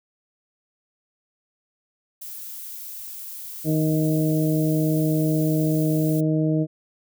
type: noise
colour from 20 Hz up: violet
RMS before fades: -36 dBFS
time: 2.21-6.21 s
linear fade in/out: 10 ms
type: harmonic tone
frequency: 156.2 Hz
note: D#3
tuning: 7 cents sharp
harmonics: 1 / 2 / 3 / 4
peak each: -21 / -22 / -30 / -30 dBFS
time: 3.64-6.67 s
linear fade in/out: 50 ms
effects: none